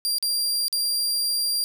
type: tone with dropouts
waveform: sawtooth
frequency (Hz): 4759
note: D8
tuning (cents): +22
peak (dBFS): -19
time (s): 0.05-1.64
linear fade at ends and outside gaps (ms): 0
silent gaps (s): 0.184-0.226 / 0.682-0.727
effects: none